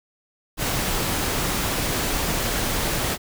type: noise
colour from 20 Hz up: pink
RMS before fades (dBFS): -24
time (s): 0.57-3.18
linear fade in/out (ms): 50
effects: none